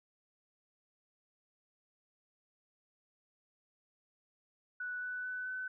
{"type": "tone with pitch steps", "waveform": "sine", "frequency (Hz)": [1480, 1490.3, 1500.7, 1511.1], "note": ["F#6", "F#6", "F#6", "F#6"], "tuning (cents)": [0, 12, 24, 36], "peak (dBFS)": -37, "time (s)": [4.8, 5.68], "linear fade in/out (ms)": 5, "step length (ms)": 220, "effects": []}